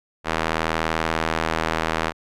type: tone with band-pass filter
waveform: sawtooth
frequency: 80.6 Hz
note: E2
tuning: 38 cents flat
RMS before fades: -24 dBFS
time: 0.24-2.13 s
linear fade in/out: 50 ms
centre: 1400 Hz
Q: 0.67
effects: none